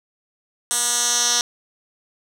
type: tone with band-pass filter sweep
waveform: 10% pulse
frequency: 240.7 Hz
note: B3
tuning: 44 cents flat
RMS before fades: -20 dBFS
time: 0.71-1.41 s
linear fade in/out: 0 ms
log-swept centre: 8400 to 5400 Hz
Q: 2.6
effects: none